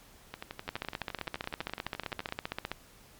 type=two click trains; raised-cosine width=0.3 ms; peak=-17 / -22 dBFS; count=32 / 24; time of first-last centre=0.69-2.716 / 0.34-2.289 s; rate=15.3 / 11.8 Hz; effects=pink hiss -57 dBFS RMS until 3.19 s + MP3 96 kbps

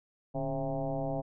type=tone with frequency modulation; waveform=sine; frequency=407.3 Hz; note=G#4; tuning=34 cents flat; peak=-30 dBFS; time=0.34-1.22 s; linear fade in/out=20 ms; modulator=130 Hz; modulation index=2.8; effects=none

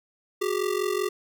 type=ring-modulated tone; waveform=square; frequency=392 Hz; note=G4; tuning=in tune; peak=-22 dBFS; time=0.41-1.09 s; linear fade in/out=10 ms; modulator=22.6 Hz; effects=none

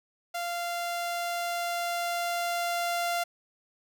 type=tone with level ramp; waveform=sawtooth; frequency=693 Hz; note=F5; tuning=14 cents flat; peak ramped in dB=-27 to -23 dBFS; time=0.34-3.24 s; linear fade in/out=10 ms; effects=none

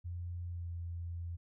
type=tone with pitch glide; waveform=sine; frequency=87.31 to 85.51 Hz; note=F2 to F2; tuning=0 to -36 cents; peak=-38 dBFS; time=0.04-1.37 s; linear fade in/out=20 ms; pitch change=-36 cents; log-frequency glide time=0.48-0.69 s; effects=none

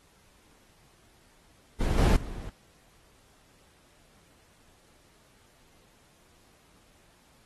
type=noise with level steps; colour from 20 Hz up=brown; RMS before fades=-26 / -20 / -38 dBFS; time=1.8-2.5 s; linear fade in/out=10 ms; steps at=1.98 / 2.16 s; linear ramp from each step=2 ms; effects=pink hiss -62 dBFS RMS until 7.45 s + AAC 32 kbps

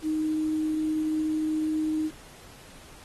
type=tone with quantisation; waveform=sine; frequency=311.1 Hz; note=D#4; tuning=in tune; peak=-24 dBFS; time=0.02-2.11 s; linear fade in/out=50 ms; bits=8; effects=pink hiss -50 dBFS RMS until 3.04 s + AAC 32 kbps

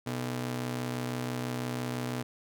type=ring-modulated tone; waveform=sawtooth; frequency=185 Hz; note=F#3; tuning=in tune; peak=-25 dBFS; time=0.06-2.23 s; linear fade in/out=10 ms; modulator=59.5 Hz; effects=none

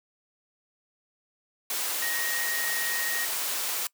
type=tone in noise; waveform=sine; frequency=1875 Hz; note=A#6; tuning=10 cents sharp; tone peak=-31 dBFS; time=2.02-3.25 s; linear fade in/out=2 ms; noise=white; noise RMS=-30 dBFS; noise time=1.7-3.87 s; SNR=-4 dB; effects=noise-tail reverb RT60 0.1 s tail -22 dB re dry + high-pass 400 Hz 12 dB/octave

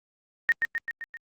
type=tone with echo; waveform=sine; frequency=1845 Hz; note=A#6; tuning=18 cents flat; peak=-17 dBFS; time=0.49-0.52 s; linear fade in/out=0 ms; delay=130 ms; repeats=5; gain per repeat=-4 dB; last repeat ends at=1.17 s; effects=Opus 48 kbps

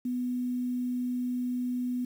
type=tone with quantisation; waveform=sine; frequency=247.9 Hz; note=B3; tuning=7 cents sharp; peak=-28 dBFS; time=0.05-2.05 s; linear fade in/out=5 ms; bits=9; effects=none

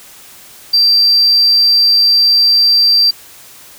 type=tone; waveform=triangle; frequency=4699 Hz; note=D8; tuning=in tune; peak=-4 dBFS; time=0.73-3.11 s; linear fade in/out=10 ms; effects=tanh soft clip ceiling -3 dBFS + white hiss -38 dBFS RMS until 3.78 s

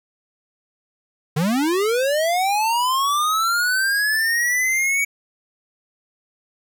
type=linear sweep; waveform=square; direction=up; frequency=141 to 2265 Hz; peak=-18 dBFS; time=1.36-5.05 s; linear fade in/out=10 ms; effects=10-bit

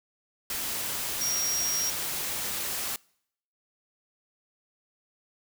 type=tone in noise; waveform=sine; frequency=5640 Hz; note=F8; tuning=16 cents sharp; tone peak=-27 dBFS; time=1.21-1.9 s; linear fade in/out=2 ms; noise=white; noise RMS=-32 dBFS; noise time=0.5-2.96 s; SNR=+2 dB; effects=noise-tail reverb RT60 0.7 s tail -26 dB re dry

